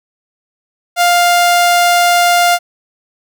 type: tone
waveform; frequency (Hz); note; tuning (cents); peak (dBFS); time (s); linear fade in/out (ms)
sawtooth; 701; F5; +6; -4; 0.96-2.59; 50
effects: none